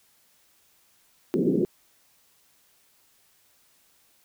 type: band-pass noise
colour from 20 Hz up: white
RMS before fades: -23 dBFS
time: 1.34-1.65 s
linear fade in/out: 0 ms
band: 160 to 420 Hz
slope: 48 dB/octave
effects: white hiss -63 dBFS RMS until 4.24 s